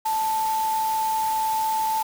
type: tone in noise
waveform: sine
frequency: 880 Hz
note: A5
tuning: in tune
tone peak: -21 dBFS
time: 0.05-2.03 s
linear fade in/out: 10 ms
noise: white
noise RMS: -35 dBFS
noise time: 0.05-2.03 s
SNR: +11 dB
effects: none